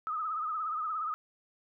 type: tone with vibrato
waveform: sine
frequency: 1262 Hz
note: D#6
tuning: 24 cents sharp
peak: -31 dBFS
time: 0.07-1.14 s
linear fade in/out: 0 ms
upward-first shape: triangle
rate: 17 Hz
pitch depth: 93 cents each way
effects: none